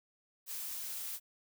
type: noise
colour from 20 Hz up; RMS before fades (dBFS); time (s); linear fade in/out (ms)
blue; -41; 0.46-1.2; 50
effects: none